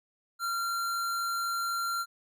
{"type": "tone", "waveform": "square", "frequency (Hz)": 1376, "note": "F6", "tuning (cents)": -26, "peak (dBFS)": -30, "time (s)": [0.39, 2.06], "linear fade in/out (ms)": 50, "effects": []}